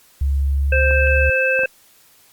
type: tone with pitch glide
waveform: sine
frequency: 69.3 to 71.12 Hz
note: C#2 to C#2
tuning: 0 to +45 cents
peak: -15 dBFS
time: 0.21-1.3 s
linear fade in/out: 5 ms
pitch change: +45 cents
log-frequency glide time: 0.56-0.96 s
type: harmonic tone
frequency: 523.3 Hz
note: C5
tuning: in tune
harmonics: 1 / 3 / 5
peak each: -19 / -19 / -19 dBFS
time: 0.72-1.66 s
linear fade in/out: 5 ms
type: clicks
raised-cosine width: 1 ms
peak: -19 dBFS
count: 3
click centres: 0.91 / 1.592 / 1.635 s
effects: white hiss -52 dBFS RMS until 2.32 s + Opus 48 kbps